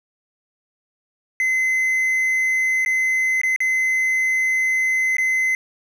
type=tone with dropouts; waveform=triangle; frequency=2050 Hz; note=C7; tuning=36 cents flat; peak=-15 dBFS; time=1.4-5.55 s; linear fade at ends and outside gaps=1 ms; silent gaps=2.849-2.861 / 3.415-3.434 / 3.562-3.604 / 5.168-5.183 s; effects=none